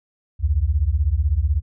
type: beating tone pair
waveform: sine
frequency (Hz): 65.8 / 81.8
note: C2 / E2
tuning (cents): +10 / -13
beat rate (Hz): 16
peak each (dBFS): -19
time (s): 0.39-1.62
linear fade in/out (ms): 50
effects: none